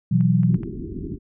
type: chord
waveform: sine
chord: B suspended fourth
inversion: none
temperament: just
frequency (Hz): 123.47 / 164.63 / 185.21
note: B2 / E3 / F#3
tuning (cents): 0 / -2 / +2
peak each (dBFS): -19 / -19 / -19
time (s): 0.11-0.57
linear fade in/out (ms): 10
type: clicks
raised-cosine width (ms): 0.5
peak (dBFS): -29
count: 4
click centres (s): 0.209 / 0.433 / 0.544 / 0.633
type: low-pass noise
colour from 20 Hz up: white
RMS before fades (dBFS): -31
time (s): 0.48-1.19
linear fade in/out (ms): 50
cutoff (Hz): 390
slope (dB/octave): 96
effects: none